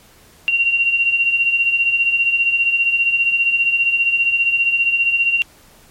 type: beating tone pair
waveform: sine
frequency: 2745 / 2760 Hz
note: F7 / F7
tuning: -31 / -21 cents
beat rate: 15 Hz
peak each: -21 / -14 dBFS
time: 0.48-5.42 s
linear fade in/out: 0 ms
effects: pink hiss -48 dBFS RMS until 5.9 s + MP3 64 kbps